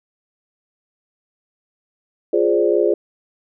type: chord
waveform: sine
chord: D half-diminished seventh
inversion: first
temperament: equal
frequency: 349.2 / 415.3 / 523.3 / 587.3 Hz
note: F4 / Ab4 / C5 / D5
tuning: 0 / 0 / 0 / 0 cents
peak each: -18 / -17 / -21 / -21 dBFS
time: 2.33-2.94 s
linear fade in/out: 5 ms
effects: none